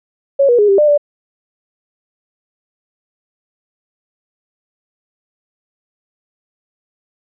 sine tone with pitch steps, 554 / 481.7 / 414.8 / 394.1 / 598 / 584 Hz, C#5 / B4 / G#4 / G4 / D5 / D5, -1 / -43 / -2 / +9 / +31 / -10 cents, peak -7 dBFS, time 0.39-0.978 s, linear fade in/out 10 ms, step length 98 ms, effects none

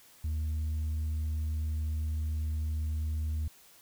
sine tone with tanh clipping, 77.5 Hz, D#2, 6 cents flat, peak -30 dBFS, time 0.24-3.48 s, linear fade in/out 5 ms, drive 2 dB, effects white hiss -58 dBFS RMS until 3.81 s

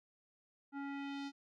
square tone with low-pass filter sweep, 279.4 Hz, C#4, 14 cents sharp, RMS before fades -43 dBFS, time 0.72-1.32 s, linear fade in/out 50 ms, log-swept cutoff 1300 to 5200 Hz, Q 1.7, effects none

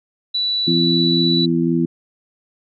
sine tone, 3951 Hz, B7, in tune, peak -17 dBFS, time 0.34-1.46 s, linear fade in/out 10 ms
harmonic tone, 84 Hz, E2, 33 cents sharp, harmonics 2 / 3 / 4, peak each -19 / -19 / -19 dBFS, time 0.67-1.86 s, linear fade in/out 10 ms
effects none

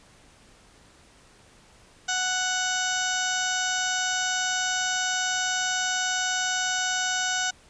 harmonic tone, 740 Hz, F#5, in tune, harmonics 1 / 2 / 3 / 4 / 5 / 6 / 7 / 8 / 9 / 10, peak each -32 / -28 / -40 / -33 / -35 / -40 / -38 / -32 / -38 / -35 dBFS, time 2.08-7.51 s, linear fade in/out 10 ms, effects pink hiss -55 dBFS RMS until 7.69 s + resampled to 22050 Hz

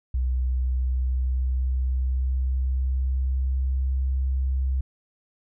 sine tone with pitch glide, 63.1 to 65.74 Hz, B1 to C2, +38 to +9 cents, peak -21 dBFS, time 0.14-4.81 s, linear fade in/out 5 ms, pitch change +71 cents, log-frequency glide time 0.31-4.01 s, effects none

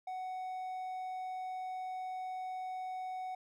triangle tone, 744 Hz, F#5, 9 cents sharp, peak -36 dBFS, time 0.07-3.35 s, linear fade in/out 5 ms, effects none

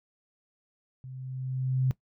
sine tone with level ramp, 130 Hz, C3, 11 cents flat, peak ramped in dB -40 to -21 dBFS, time 1.04-1.91 s, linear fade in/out 0 ms, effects noise-tail reverb RT60 0.1 s tail -18 dB re dry

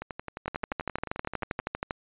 two click trains, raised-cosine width 0.5 ms, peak -14 / -20 dBFS, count 19 / 19, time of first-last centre 0.48-1.909 / 0.02-1.599 s, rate 12.6 / 11.4 Hz, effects resampled to 8000 Hz

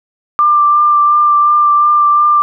sine tone with vibrato, 1186 Hz, D6, 17 cents sharp, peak -6 dBFS, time 0.39-2.42 s, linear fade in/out 0 ms, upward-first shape sine, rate 2.8 Hz, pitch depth 14 cents each way, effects none

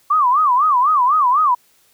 sine tone with vibrato, 1108.7 Hz, C#6, in tune, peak -11 dBFS, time 0.1-1.55 s, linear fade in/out 10 ms, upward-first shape sine, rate 4 Hz, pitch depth 230 cents each way, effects white hiss -56 dBFS RMS until 1.93 s

